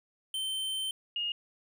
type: tone pair in turn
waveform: square / sine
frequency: 3100 / 2852 Hz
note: G7 / F7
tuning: -20 / +36 cents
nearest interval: minor second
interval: 144 cents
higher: first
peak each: -32 / -30 dBFS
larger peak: second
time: 0.34-0.91 / 1.16-1.32 s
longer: first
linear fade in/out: 2 ms
effects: none